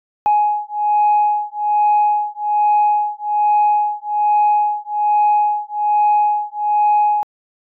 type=beating tone pair; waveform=sine; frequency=836 / 837.2 Hz; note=G#5 / G#5; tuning=+11 / +14 cents; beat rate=1.2 Hz; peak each=-15 dBFS; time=0.26-7.23 s; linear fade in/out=0 ms; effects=tanh soft clip ceiling -7 dBFS